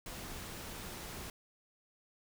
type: noise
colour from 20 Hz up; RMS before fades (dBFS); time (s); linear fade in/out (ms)
pink; -45; 0.06-1.3; 2
effects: none